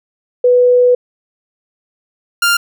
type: tone pair in turn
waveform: sine / sawtooth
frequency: 493.9 / 1397 Hz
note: B4 / F6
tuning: 0 / 0 cents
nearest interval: octave + tritone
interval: 1800 cents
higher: second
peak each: -6 dBFS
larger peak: neither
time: 0.44-0.95 / 2.42-2.57 s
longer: first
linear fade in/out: 5 ms
effects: none